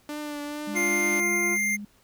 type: tone with vibrato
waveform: sawtooth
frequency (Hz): 295.3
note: D4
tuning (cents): +10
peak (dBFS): -28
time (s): 0.09-1.2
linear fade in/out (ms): 2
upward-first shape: triangle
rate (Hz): 2.3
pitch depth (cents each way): 28
type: tone with tremolo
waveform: sine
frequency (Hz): 205.7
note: G#3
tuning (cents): -16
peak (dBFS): -32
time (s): 0.67-1.85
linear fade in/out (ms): 5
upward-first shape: triangle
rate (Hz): 5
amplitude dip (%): 25
type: harmonic tone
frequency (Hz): 349.2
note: F4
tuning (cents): 0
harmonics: 1 / 2 / 3 / 4 / 6 / 7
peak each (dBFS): -29 / -39 / -39 / -41 / -46 / -46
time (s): 0.73-1.58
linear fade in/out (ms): 50
type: tone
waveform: square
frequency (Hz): 2105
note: C7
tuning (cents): +10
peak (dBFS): -24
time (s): 0.75-1.77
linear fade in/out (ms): 20
effects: pink hiss -61 dBFS RMS until 2.03 s